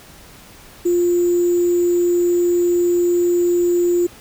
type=tone with sample-and-hold; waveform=sine; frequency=350 Hz; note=F4; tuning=4 cents sharp; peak=-13 dBFS; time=0.85-4.07 s; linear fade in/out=10 ms; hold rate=7350 Hz; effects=pink hiss -43 dBFS RMS until 4.2 s